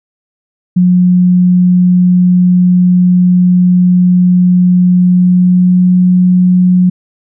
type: tone with pitch glide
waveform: sine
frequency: 180 to 181.36 Hz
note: F#3 to F#3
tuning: -47 to -34 cents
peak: -4 dBFS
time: 0.76-6.9 s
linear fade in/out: 10 ms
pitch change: +13 cents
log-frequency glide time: 4.99-5.95 s
effects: none